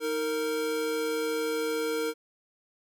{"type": "tone pair together", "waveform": "square", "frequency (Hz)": [314.6, 461.1], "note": ["D#4", "A#4"], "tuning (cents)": [19, -19], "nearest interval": "perfect fifth", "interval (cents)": 662, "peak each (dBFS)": [-35, -29], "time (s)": [0, 2.14], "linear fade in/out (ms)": 50, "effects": []}